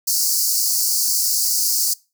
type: high-pass noise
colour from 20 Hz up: pink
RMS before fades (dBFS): -19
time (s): 0.07-1.94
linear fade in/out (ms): 10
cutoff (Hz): 4500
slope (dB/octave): 96
effects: noise-tail reverb RT60 0.3 s tail -23 dB re dry